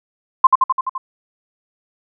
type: tone with echo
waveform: sine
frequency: 1048 Hz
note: C6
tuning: 2 cents sharp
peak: -3 dBFS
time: 0.44-0.47 s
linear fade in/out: 5 ms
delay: 85 ms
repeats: 6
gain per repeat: -3 dB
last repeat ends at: 0.98 s
effects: none